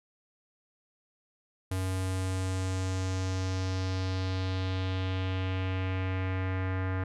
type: tone with low-pass filter sweep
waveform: square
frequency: 93.7 Hz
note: F#2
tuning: 22 cents sharp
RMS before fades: -31 dBFS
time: 1.71-7.04 s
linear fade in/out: 5 ms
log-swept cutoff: 11000 to 1700 Hz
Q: 2.2
effects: none

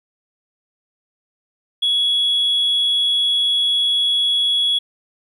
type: tone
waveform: sine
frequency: 3359 Hz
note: G#7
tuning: 19 cents sharp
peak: -13 dBFS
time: 1.82-4.79 s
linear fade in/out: 10 ms
effects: tanh soft clip ceiling -12 dBFS + 9-bit

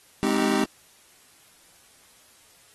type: chord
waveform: square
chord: Ab major seventh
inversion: none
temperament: just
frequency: 207.7 / 259.6 / 311.5 / 389.3 Hz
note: Ab3 / C4 / Eb4 / G4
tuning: 0 / -13 / +2 / -12 cents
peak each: -27 / -27 / -28 / -28 dBFS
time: 0.23-0.64 s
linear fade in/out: 0 ms
effects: white hiss -56 dBFS RMS until 2.74 s + AAC 32 kbps

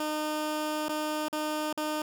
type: tone with dropouts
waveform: 15% pulse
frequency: 305.5 Hz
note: D#4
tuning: 32 cents flat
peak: -23 dBFS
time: 0-2.02 s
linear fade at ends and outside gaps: 2 ms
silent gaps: 0.884-0.893 / 1.284-1.328 / 1.728-1.775 s
effects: none

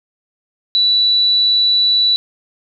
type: tone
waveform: sine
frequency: 3951 Hz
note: B7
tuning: in tune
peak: -10 dBFS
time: 0.75-2.16 s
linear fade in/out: 0 ms
effects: none

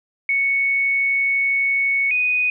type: tone pair in turn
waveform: sine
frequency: 2217 / 2488 Hz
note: C#7 / D#7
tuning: 0 / -1 cents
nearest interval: major second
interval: 199 cents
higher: second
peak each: -16 / -16 dBFS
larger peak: neither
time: 0.29-2.11 / 2.11-2.5 s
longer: first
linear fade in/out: 2 ms
effects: none

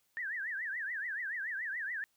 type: tone with vibrato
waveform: sine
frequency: 1760 Hz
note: A6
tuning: in tune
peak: -35 dBFS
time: 0.17-2.04 s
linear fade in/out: 0 ms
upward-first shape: triangle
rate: 7 Hz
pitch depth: 250 cents each way
effects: white hiss -75 dBFS RMS until 2.16 s

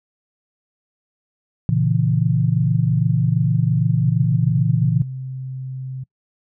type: chord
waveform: sine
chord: A# diminished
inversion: none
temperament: equal with one note detuned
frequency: 116 / 138.59 / 164.81 Hz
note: A#2 / C#3 / E3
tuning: -8 / 0 / 0 cents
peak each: -19 dBFS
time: 1.69-5.02 s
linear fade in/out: 0 ms
type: tone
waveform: sine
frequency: 130.81 Hz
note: C3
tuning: in tune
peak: -26 dBFS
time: 4.04-6.04 s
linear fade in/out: 10 ms
effects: noise-tail reverb RT60 0.1 s tail -24 dB re dry

